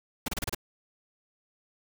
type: noise bursts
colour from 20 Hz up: pink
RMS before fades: -31 dBFS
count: 6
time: 0.26-0.548 s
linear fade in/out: 5 ms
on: 23 ms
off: 30 ms
effects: none